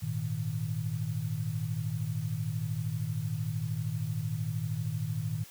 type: chord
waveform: sine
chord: Ab suspended second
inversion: none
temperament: just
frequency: 103.83 / 116.8 / 155.74 Hz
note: Ab2 / Bb2 / Eb3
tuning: 0 / +4 / +2 cents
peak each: -36 / -34 / -34 dBFS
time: 0.02-5.44 s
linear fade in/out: 10 ms
effects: white hiss -52 dBFS RMS until 5.5 s